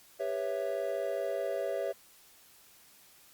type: chord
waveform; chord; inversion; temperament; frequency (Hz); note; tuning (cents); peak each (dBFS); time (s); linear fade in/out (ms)
triangle; C# half-diminished seventh; second; equal with one note detuned; 399.1 / 493.9 / 554.4 / 659.3; G4 / B4 / C#5 / E5; +31 / 0 / 0 / 0; -36 / -37 / -33 / -34; 0.19-1.93; 20
effects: white hiss -59 dBFS RMS until 3.33 s + Opus 48 kbps